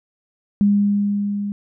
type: tone with level ramp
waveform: sine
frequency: 203.3 Hz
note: G#3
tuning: 37 cents flat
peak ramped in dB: -11 to -22 dBFS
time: 0.61-1.52 s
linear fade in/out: 0 ms
effects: none